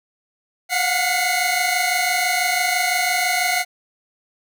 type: tone cluster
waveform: sawtooth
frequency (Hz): 711 / 737 / 2038 / 2186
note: F5 / F#5 / C7 / C#7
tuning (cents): +31 / -7 / -46 / -25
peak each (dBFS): -20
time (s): 0.69-3.65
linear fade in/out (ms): 50
effects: none